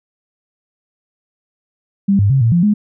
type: tone with pitch steps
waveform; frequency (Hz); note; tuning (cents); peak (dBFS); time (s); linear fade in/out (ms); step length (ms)
sine; 198.1 / 100.8 / 135 / 114.8 / 172.9 / 208.9; G3 / G2 / C#3 / A#2 / F3 / G#3; +18 / +49 / -45 / -26 / -17 / +10; -9; 2.08-2.74; 10; 110
effects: none